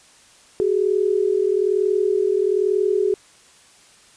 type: tone pair together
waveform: sine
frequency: 377.5 / 418.6 Hz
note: F#4 / G#4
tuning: +35 / +14 cents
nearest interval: major second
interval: 179 cents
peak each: -19 dBFS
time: 0.6-3.14 s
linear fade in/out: 0 ms
effects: white hiss -51 dBFS RMS until 4.16 s + resampled to 22050 Hz